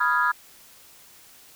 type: chord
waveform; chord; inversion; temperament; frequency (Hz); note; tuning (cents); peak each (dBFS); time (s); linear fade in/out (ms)
sine; F half-diminished seventh; second; equal; 987.8 / 1244.5 / 1396.9 / 1661.2; Cb6 / Eb6 / F6 / Ab6; 0 / 0 / 0 / 0; -24; 0-0.32; 10
effects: tanh soft clip ceiling -10 dBFS + white hiss -51 dBFS RMS until 1.55 s